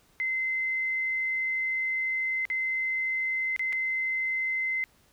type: tone with dropouts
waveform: sine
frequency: 2063 Hz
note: C7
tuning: 25 cents flat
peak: -26 dBFS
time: 0.2-4.84 s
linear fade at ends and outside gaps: 0 ms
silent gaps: 2.453-2.501 / 3.563-3.594 / 3.725-3.729 s
effects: pink hiss -63 dBFS RMS until 5.12 s

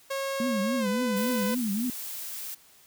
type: tone with pitch glide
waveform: sawtooth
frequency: 545 to 502.7 Hz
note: C#5 to B4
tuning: -29 to +31 cents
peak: -25 dBFS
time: 0.1-1.55 s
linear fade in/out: 10 ms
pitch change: -140 cents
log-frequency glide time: 0.79-0.87 s
type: tone with vibrato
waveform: sine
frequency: 222.9 Hz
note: A3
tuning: 23 cents sharp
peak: -26 dBFS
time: 0.4-1.9 s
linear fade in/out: 2 ms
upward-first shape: triangle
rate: 3.6 Hz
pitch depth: 250 cents each way
type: noise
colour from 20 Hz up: blue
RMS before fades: -37 dBFS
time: 1.16-2.55 s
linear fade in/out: 10 ms
effects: white hiss -57 dBFS RMS until 2.86 s

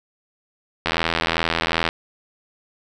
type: click train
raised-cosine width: 0.3 ms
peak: -3 dBFS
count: 86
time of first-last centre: 0.86-1.889 s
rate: 82.6 Hz
effects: none

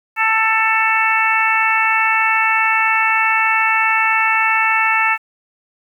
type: harmonic tone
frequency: 443.2 Hz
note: A4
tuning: 13 cents sharp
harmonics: 2 / 3 / 4 / 5 / 6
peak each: -19 / -19 / -19 / -19 / -19 dBFS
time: 0.16-5.18 s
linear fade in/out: 50 ms
effects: 8-bit

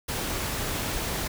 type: noise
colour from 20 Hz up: pink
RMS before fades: -30 dBFS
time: 0.08-1.28 s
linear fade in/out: 10 ms
effects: none

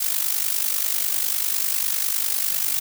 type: noise with amplitude modulation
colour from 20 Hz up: blue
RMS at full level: -20 dBFS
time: 0-2.8 s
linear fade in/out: 10 ms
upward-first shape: sine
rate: 50 Hz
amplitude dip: 70%
effects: none

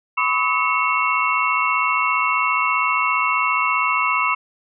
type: tone cluster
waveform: sine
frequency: 1006 / 1121 / 1278 / 2200 / 2711 Hz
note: B5 / C#6 / D#6 / C#7 / E7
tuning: +32 / +19 / +46 / -14 / +48 cents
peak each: -23 dBFS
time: 0.17-4.35 s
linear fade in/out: 10 ms
effects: none

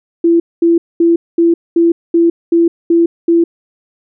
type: tone bursts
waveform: sine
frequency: 337 Hz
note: E4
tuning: 38 cents sharp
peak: -6 dBFS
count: 9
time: 0.24-3.44 s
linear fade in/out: 5 ms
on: 160 ms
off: 220 ms
effects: none

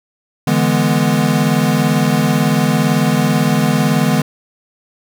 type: chord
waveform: square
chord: E dominant seventh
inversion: third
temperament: equal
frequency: 146.83 / 164.81 / 207.7 / 246.9 Hz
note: D3 / E3 / G#3 / B3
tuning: 0 / 0 / 0 / 0 cents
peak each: -18 dBFS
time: 0.47-4.22 s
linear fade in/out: 5 ms
effects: none

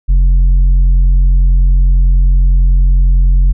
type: tone with tanh clipping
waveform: triangle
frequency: 44.55 Hz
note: F1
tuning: 35 cents sharp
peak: -6 dBFS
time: 0.08-3.53 s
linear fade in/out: 20 ms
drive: 9 dB
effects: none

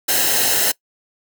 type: noise with comb filter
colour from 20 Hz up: white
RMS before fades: -17 dBFS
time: 0.08-0.72 s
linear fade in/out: 10 ms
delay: 0.86 ms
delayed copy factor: -0.65
effects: noise-tail reverb RT60 0.1 s tail -22 dB re dry

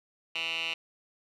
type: tone with band-pass filter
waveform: 10% pulse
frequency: 164.81 Hz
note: E3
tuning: in tune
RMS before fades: -33 dBFS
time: 0.35-0.74 s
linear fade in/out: 5 ms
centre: 2900 Hz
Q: 8
effects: none

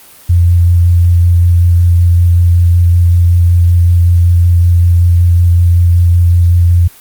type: tone with vibrato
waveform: sine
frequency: 86.8 Hz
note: F2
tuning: 10 cents flat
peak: -4 dBFS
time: 0.29-6.88 s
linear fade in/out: 10 ms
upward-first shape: square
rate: 5.3 Hz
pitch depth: 11 cents each way
effects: white hiss -38 dBFS RMS until 7 s + Opus 32 kbps

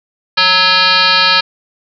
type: tone with frequency modulation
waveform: sine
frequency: 2794 Hz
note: F7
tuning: in tune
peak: -7 dBFS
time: 0.37-1.41 s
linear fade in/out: 10 ms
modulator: 374 Hz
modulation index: 4.9
effects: none

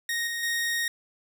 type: tone with level steps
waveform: sawtooth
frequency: 1864.7 Hz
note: A#6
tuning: in tune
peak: -23 / -26 / -22 dBFS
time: 0.09-0.88 s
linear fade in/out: 2 ms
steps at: 0.27 / 0.43 s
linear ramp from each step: 2 ms
effects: none

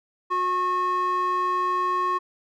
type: tone with band-pass filter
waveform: square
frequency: 363.9 Hz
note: F#4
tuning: 29 cents flat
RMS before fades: -24 dBFS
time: 0.3-2.19 s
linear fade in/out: 20 ms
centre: 1100 Hz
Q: 3.4
effects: none

